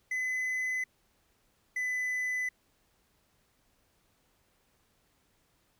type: tone pair in turn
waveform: triangle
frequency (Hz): 2019 / 2003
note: B6 / B6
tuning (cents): +38 / +24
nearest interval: unison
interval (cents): 14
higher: first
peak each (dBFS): -28 / -28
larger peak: neither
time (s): 0.11-0.84 / 1.76-2.49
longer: neither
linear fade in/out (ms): 5
effects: pink hiss -71 dBFS RMS until 5.79 s